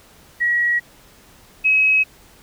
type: tone pair in turn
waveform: sine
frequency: 1914 / 2555 Hz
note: A#6 / D#7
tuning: +45 / +45 cents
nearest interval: perfect fourth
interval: 500 cents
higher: second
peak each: -15 / -12 dBFS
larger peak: second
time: 0.4-0.8 / 1.64-2.04 s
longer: neither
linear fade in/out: 20 ms
effects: pink hiss -49 dBFS RMS until 2.42 s